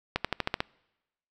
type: accelerating click train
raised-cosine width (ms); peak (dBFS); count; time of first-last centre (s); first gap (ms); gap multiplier
0.3; -10; 7; 0.16-0.605; 86; 0.94
effects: noise-tail reverb RT60 1.0 s tail -26 dB re dry